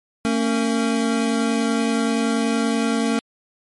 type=tone cluster; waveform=square; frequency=225.7 / 276.2 / 459.2 Hz; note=A3 / C#4 / A#4; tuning=+44 / -6 / -26 cents; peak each=-21 / -24 / -27 dBFS; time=0.25-3.19 s; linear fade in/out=0 ms; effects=MP3 48 kbps